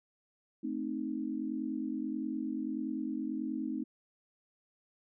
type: chord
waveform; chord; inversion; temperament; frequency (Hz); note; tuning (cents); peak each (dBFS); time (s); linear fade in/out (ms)
sine; A diminished; none; equal; 220 / 261.6 / 311.1; A3 / C4 / Eb4; 0 / 0 / 0; -39 / -37 / -37; 0.63-3.84; 10
effects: none